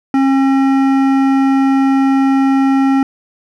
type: tone with hard clipping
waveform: sine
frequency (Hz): 270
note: C#4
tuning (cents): -45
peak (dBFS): -11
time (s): 0.14-3.03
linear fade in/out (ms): 2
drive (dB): 13
effects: none